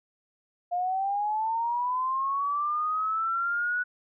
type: linear sweep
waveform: sine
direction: up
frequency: 700 to 1480 Hz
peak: -25 dBFS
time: 0.71-3.84 s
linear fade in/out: 20 ms
effects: none